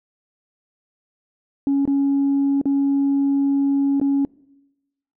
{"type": "tone with dropouts", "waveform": "sine", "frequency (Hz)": 278, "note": "C#4", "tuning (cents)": 5, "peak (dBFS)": -14, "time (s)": [1.67, 4.25], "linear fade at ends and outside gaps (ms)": 1, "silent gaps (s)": [[1.854, 1.876], [2.614, 2.656], [3.999, 4.014]], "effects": ["noise-tail reverb RT60 1.0 s tail -24 dB re dry", "tanh soft clip ceiling -13 dBFS"]}